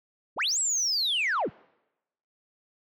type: linear two-way sweep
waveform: sine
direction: up then down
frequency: 59.2 to 7902 to 59.2 Hz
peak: -22 dBFS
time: 0.36-1.5 s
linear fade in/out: 50 ms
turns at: 0.59 s
effects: noise-tail reverb RT60 0.9 s tail -26 dB re dry + tanh soft clip ceiling -22 dBFS